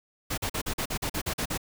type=noise bursts; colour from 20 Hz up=pink; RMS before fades=-30 dBFS; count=11; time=0.3-1.577 s; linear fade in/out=10 ms; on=77 ms; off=43 ms; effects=none